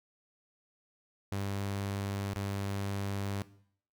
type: tone with dropouts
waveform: sawtooth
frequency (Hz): 99.4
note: G2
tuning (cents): +25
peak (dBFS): -29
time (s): 1.32-3.42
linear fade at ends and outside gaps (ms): 0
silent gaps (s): 2.336-2.361
effects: noise-tail reverb RT60 0.6 s tail -17 dB re dry